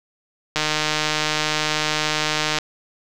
click train, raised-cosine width 0.2 ms, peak -3 dBFS, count 311, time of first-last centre 0.56-2.586 s, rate 153 Hz, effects none

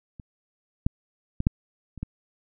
clicks, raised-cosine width 5 ms, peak -28 / -9 / -14 / -6 / -28 / -17 dBFS, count 6, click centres 0.198 / 0.865 / 1.404 / 1.469 / 1.977 / 2.03 s, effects none

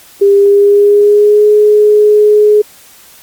sine tone with pitch glide, 400 to 420.6 Hz, G4 to G#4, +35 to +22 cents, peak -3 dBFS, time 0.21-2.62 s, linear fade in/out 10 ms, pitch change +87 cents, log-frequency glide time 0.36-1.47 s, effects white hiss -39 dBFS RMS until 3.22 s + Opus 48 kbps

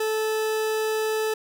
40% pulse tone, 435.8 Hz, A4, 17 cents flat, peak -22 dBFS, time 0-1.34 s, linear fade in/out 5 ms, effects none

